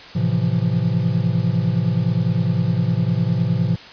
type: chord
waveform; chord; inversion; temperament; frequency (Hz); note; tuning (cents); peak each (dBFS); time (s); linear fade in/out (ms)
triangle; F major seventh; first; equal; 110 / 130.81 / 164.81 / 174.61; A2 / C3 / E3 / F3; 0 / 0 / 0 / 0; -20; 0.15-3.76; 10
effects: white hiss -39 dBFS RMS until 3.92 s + resampled to 11025 Hz